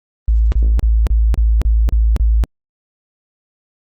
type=tone bursts; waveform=sine; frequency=55.1 Hz; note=A1; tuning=3 cents sharp; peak=-9 dBFS; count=8; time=0.28-2.438 s; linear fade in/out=0 ms; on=240 ms; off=34 ms; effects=Opus 24 kbps